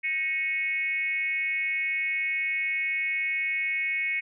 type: tone with frequency modulation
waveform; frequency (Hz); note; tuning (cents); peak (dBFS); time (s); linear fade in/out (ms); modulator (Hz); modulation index
sine; 2201; C#7; -13; -25; 0.03-4.21; 20; 310; 0.73
effects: none